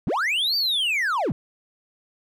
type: linear two-way sweep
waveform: triangle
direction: up then down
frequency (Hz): 102.4 to 4700 to 102.4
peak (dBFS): -19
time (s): 0.07-1.32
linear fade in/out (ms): 0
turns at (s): 0.56
effects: none